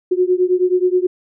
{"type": "beating tone pair", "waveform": "sine", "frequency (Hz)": [360.2, 369.6], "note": ["F#4", "F#4"], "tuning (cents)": [-46, -2], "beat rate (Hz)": 9.4, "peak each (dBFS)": [-15, -16], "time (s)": [0.11, 1.07], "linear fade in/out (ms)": 10, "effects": []}